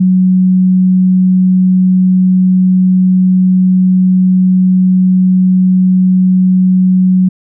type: tone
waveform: sine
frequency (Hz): 185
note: F#3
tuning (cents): 0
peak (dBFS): -5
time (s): 0-7.29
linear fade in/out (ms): 10
effects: none